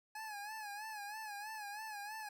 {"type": "tone with vibrato", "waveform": "25% pulse", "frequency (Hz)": 844, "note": "G#5", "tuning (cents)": 28, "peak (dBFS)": -40, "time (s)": [0.15, 2.29], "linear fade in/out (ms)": 5, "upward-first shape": "sine", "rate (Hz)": 3.1, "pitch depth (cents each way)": 77, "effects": []}